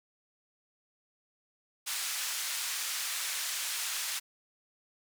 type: band-pass noise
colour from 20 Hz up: white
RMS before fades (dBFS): -35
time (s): 1.86-4.2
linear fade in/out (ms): 20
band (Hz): 1300 to 9700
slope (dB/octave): 12
effects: none